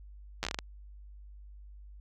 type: slowing click train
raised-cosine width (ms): 0.2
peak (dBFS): -15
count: 8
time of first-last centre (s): 0.43-0.588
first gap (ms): 9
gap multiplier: 1.3
effects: added 50 Hz sine -47 dBFS peak until 2 s